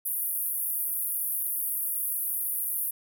white band-pass noise, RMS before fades -30 dBFS, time 0.05-2.91 s, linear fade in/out 10 ms, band 10000 to 16000 Hz, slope 96 dB/octave, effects none

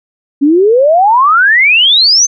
sine exponential sweep, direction up, 271.2 to 6370 Hz, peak -4 dBFS, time 0.41-2.27 s, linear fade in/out 20 ms, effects none

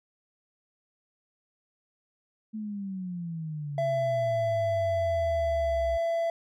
sine exponential sweep, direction down, 220 to 64.5 Hz, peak -32 dBFS, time 2.53-5.98 s, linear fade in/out 20 ms
triangle tone, 669 Hz, E5, 25 cents sharp, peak -23 dBFS, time 3.78-6.3 s, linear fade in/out 2 ms
effects none

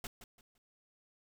pink noise with echo, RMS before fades -42 dBFS, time 0.04-0.07 s, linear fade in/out 2 ms, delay 170 ms, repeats 3, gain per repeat -11 dB, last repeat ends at 0.58 s, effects none

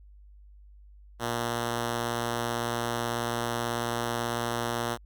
5% pulse tone, 118.2 Hz, A#2, 24 cents sharp, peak -17 dBFS, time 1.19-4.98 s, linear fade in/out 50 ms, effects added 50 Hz sine -49 dBFS peak until 5.05 s + Opus 48 kbps

